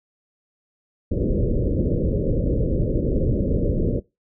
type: low-pass noise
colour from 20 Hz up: pink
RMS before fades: -21 dBFS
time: 1.11-4 s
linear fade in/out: 10 ms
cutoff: 570 Hz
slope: 96 dB/octave
effects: noise-tail reverb RT60 0.2 s tail -18 dB re dry